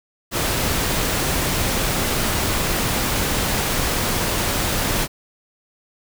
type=noise; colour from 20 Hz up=pink; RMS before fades=-21 dBFS; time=0.31-5.08 s; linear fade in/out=50 ms; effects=none